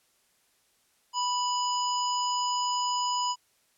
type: harmonic tone with a mistuned harmonic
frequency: 986 Hz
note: B5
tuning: 3 cents flat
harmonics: 1 / 3 / 5 / 7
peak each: -27 / -35 / -35 / -36 dBFS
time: 1.13-3.36 s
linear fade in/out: 50 ms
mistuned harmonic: 5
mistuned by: +26 cents
effects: white hiss -68 dBFS RMS until 3.77 s + low-pass 12000 Hz 12 dB/octave